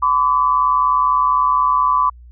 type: tone pair together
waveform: sine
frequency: 1011.2 / 1151 Hz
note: B5 / D6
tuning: +41 / -35 cents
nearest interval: major second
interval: 224 cents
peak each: -15 dBFS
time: 0.02-2.1 s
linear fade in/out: 10 ms
effects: added 60 Hz sine -38 dBFS peak until 2.31 s